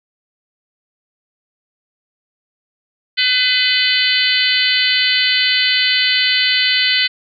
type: harmonic tone with a mistuned harmonic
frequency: 504 Hz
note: B4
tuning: 35 cents sharp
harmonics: 3 / 4 / 5 / 6 / 7 / 8 / 9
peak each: -23 / -18 / -23 / -17 / -22 / -20 / -21 dBFS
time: 3.17-7.08 s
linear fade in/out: 20 ms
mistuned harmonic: 8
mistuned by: +20 cents
effects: none